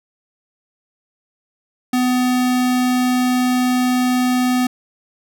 square tone, 250.9 Hz, B3, 28 cents sharp, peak -15 dBFS, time 1.93-4.67 s, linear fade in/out 5 ms, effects none

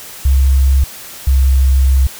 sine tone pair in turn, 67.1 / 66.33 Hz, C2 / C2, +44 / +24 cents, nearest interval unison, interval 20 cents, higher first, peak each -6 dBFS, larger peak neither, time 0.25-0.84 / 1.27-2.07 s, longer second, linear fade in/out 5 ms, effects tanh soft clip ceiling -2 dBFS + white hiss -32 dBFS RMS until 2.19 s

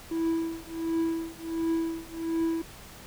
triangle tone with tremolo, 328.6 Hz, E4, 5 cents flat, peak -21 dBFS, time 0.11-2.62 s, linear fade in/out 5 ms, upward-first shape triangle, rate 1.4 Hz, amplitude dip 100%, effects pink hiss -47 dBFS RMS until 3.06 s

